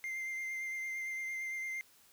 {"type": "tone with vibrato", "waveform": "triangle", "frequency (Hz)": 2093, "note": "C7", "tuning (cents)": 0, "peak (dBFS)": -35, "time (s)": [0.04, 1.81], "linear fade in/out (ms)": 0, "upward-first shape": "triangle", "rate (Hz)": 8.8, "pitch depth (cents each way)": 20, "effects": ["white hiss -64 dBFS RMS until 2.12 s"]}